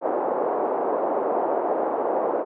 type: band-pass noise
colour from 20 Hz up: pink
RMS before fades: -24 dBFS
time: 0.01-2.45 s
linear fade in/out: 50 ms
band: 380 to 870 Hz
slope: 24 dB/octave
effects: none